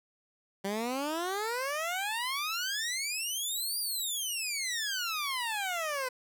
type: exponential two-way sweep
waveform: 15% pulse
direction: up then down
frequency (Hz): 191.6 to 4857 to 498.3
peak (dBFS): -25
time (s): 0.64-6.09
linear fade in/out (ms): 10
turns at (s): 3.79
effects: none